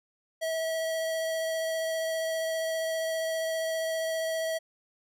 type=tone with vibrato; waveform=square; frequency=647 Hz; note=E5; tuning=32 cents flat; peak=-29 dBFS; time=0.41-4.59 s; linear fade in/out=20 ms; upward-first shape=sine; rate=15 Hz; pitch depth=9 cents each way; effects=none